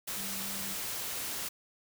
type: tone in noise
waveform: sine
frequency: 196 Hz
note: G3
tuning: in tune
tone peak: -45 dBFS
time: 0.17-0.75 s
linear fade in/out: 10 ms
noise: white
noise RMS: -37 dBFS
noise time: 0.07-1.49 s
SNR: -11 dB
effects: none